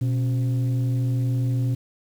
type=tone pair together; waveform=sine; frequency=122.7 / 274 Hz; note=B2 / C#4; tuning=-11 / -20 cents; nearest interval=octave + major second; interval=1391 cents; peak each=-18 / -28 dBFS; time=0.01-1.75 s; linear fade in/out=10 ms; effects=tanh soft clip ceiling -18 dBFS + 8-bit